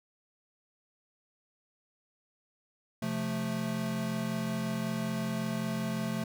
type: chord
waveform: square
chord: F major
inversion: second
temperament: equal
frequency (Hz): 130.81 / 174.61 / 220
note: C3 / F3 / A3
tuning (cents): 0 / 0 / 0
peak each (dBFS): -39 / -37 / -34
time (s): 3.02-6.24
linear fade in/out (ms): 5
effects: none